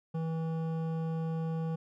sine tone with hard clipping, 162.3 Hz, E3, 27 cents flat, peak -33 dBFS, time 0.14-1.76 s, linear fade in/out 10 ms, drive 12 dB, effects none

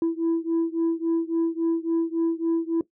sine beating tone pair, 329.6 / 333.2 Hz, E4 / E4, 0 / +19 cents, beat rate 3.6 Hz, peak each -22 / -23 dBFS, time 0.02-2.81 s, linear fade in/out 2 ms, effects noise-tail reverb RT60 0.1 s tail -17 dB re dry + tanh soft clip ceiling -18 dBFS

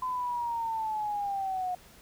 sine linear sweep, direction down, 1023 to 720 Hz, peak -29 dBFS, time 0.02-1.75 s, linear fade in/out 5 ms, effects pink hiss -55 dBFS RMS until 2.01 s

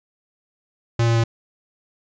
square tone with pitch steps, 116.6 / 115.79 / 114.99 Hz, A#2 / A#2 / A#2, +1 / -11 / -23 cents, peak -16 dBFS, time 0.99-1.239 s, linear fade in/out 5 ms, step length 83 ms, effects resampled to 16000 Hz

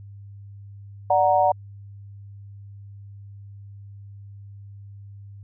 sine chord, D augmented, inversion none, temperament equal, 587.3 / 740 / 932.3 Hz, D5 / F#5 / A#5, 0 / 0 / 0 cents, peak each -21 / -18 / -22 dBFS, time 1.1-1.52 s, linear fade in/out 5 ms, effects added 100 Hz sine -39 dBFS peak until 5.43 s

